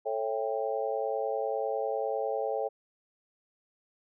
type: chord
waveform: sine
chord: A dominant seventh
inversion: none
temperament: just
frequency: 440 / 550 / 660 / 792 Hz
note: A4 / C#5 / E5 / G5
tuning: 0 / -14 / +2 / +18 cents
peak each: -33 / -33 / -36 / -35 dBFS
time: 0.05-2.69 s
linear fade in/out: 20 ms
effects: none